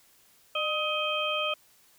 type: harmonic tone with a mistuned harmonic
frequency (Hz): 630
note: D#5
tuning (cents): +21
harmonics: 1 / 2 / 4 / 5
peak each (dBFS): -32 / -32 / -32 / -32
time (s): 0.55-1.54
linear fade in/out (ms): 5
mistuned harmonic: 1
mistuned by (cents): -66
effects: white hiss -61 dBFS RMS until 1.98 s